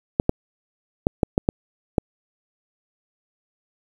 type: clicks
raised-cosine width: 2 ms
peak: -3 dBFS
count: 7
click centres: 0.199 / 0.294 / 1.069 / 1.232 / 1.379 / 1.489 / 1.982 s
effects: 7-bit